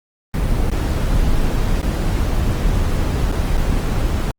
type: noise with dropouts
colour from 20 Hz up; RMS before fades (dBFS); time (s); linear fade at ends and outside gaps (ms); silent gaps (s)
brown; -17; 0.34-4.31; 0; 0.701-0.716 / 1.815-1.829 / 3.316-3.325 / 3.571-3.577
effects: Opus 24 kbps